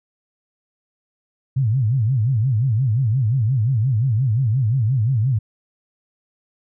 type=tone with vibrato; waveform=sine; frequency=120 Hz; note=B2; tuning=49 cents flat; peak=-15 dBFS; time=1.56-5.39 s; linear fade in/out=10 ms; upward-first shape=sine; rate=5.7 Hz; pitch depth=240 cents each way; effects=none